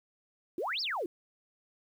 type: exponential two-way sweep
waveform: sine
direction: up then down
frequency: 311.1 to 5588 to 311.1 Hz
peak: -31 dBFS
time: 0.58-1.06 s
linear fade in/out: 2 ms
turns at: 0.81 s
effects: 10-bit